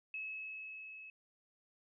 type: tone with level ramp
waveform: sine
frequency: 2583 Hz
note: E7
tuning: 36 cents flat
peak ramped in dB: -39 to -49 dBFS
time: 0.14-1.1 s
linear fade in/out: 2 ms
effects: none